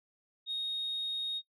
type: tone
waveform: sine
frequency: 3729 Hz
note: A#7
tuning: in tune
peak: -31 dBFS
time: 0.46-1.42 s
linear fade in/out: 50 ms
effects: noise-tail reverb RT60 0.1 s tail -23 dB re dry + tanh soft clip ceiling -29 dBFS